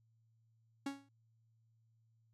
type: tone with exponential decay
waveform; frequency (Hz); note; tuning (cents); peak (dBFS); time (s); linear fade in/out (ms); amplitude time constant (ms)
45% pulse; 277.2; C#4; 0; -36; 0.86-1.09; 5; 50
effects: added 113 Hz sine -70 dBFS peak until 2.33 s + low-pass 9000 Hz 12 dB/octave